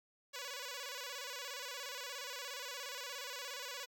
5% pulse tone with vibrato, 528 Hz, C5, 16 cents sharp, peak -31 dBFS, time 0.33-3.86 s, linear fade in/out 20 ms, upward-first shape square, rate 17 Hz, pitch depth 110 cents each way, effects MP3 96 kbps

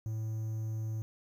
triangle tone with quantisation, 110 Hz, A2, in tune, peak -31 dBFS, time 0.06-1.02 s, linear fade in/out 0 ms, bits 10, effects none

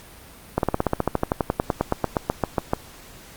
slowing click train, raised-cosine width 1 ms, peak -5 dBFS, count 24, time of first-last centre 0.58-2.734 s, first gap 52 ms, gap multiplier 1.05, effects pink hiss -45 dBFS RMS until 3.36 s + Opus 48 kbps

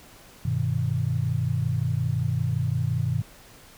sine chord, G augmented, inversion none, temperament equal, 98 / 123.47 / 155.56 Hz, G2 / B2 / D#3, 0 / 0 / 0 cents, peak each -28 / -25 / -28 dBFS, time 0.45-3.22 s, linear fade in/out 5 ms, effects pink hiss -50 dBFS RMS until 3.77 s

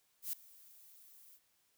violet noise with ADSR envelope, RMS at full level -37 dBFS, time 0.22-1.4 s, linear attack 110 ms, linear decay 5 ms, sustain -23 dB, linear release 56 ms, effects white hiss -75 dBFS RMS until 1.77 s

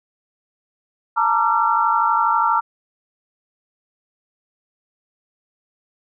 sine chord, Bb major seventh, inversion third, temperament equal with one note detuned, 880 / 932.3 / 1174.7 / 1361.9 Hz, A5 / Bb5 / D6 / F6, 0 / 0 / 0 / -44 cents, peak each -22 / -19 / -22 / -19 dBFS, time 1.16-2.61 s, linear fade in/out 20 ms, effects none

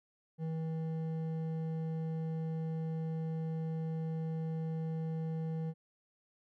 sine tone with hard clipping, 160.9 Hz, E3, 42 cents flat, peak -36 dBFS, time 0.38-5.74 s, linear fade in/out 50 ms, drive 8 dB, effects none

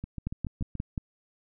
two click trains, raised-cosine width 5 ms, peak -23 / -18 dBFS, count 6 / 5, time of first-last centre 0.04-0.753 / 0.27-0.978 s, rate 7.01 / 5.65 Hz, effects none

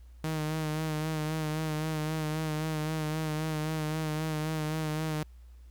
sawtooth tone with vibrato, 155.56 Hz, D#3, in tune, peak -26 dBFS, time 0.24-5.23 s, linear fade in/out 0 ms, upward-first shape sine, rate 3.8 Hz, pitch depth 34 cents each way, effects added 60 Hz sine -48 dBFS peak until 5.7 s + pink hiss -69 dBFS RMS until 5.7 s

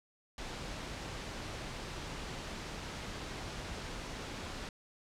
pink noise, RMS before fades -42 dBFS, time 0.38-4.69 s, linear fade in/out 2 ms, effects low-pass 6000 Hz 12 dB/octave

